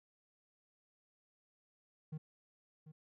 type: tone with echo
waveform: triangle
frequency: 155.3 Hz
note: D#3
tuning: 3 cents flat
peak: -38 dBFS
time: 2.12-2.18 s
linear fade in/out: 10 ms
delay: 740 ms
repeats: 1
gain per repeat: -12 dB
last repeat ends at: 2.92 s
effects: none